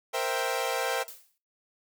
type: chord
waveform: sawtooth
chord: C dominant seventh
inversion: third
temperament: equal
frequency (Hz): 466.2 / 523.3 / 659.3 / 784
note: Bb4 / C5 / E5 / G5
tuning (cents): 0 / 0 / 0 / 0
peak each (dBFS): -29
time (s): 0.13-1.04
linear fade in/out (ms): 20
type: noise with exponential decay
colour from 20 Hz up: blue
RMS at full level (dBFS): -40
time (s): 1.08-1.38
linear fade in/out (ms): 0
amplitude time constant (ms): 65
effects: noise-tail reverb RT60 0.3 s tail -17 dB re dry